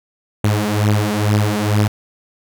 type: beating tone pair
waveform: sawtooth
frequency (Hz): 103.83 / 106.03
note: G#2 / G#2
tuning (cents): 0 / +36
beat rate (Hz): 2.2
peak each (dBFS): -13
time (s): 0.44-1.88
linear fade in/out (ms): 5
effects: none